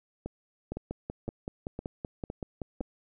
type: two click trains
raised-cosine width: 2 ms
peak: -22 / -21 dBFS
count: 6 / 12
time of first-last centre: 0.26-2.811 / 0.72-2.807 s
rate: 1.96 / 5.27 Hz
effects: none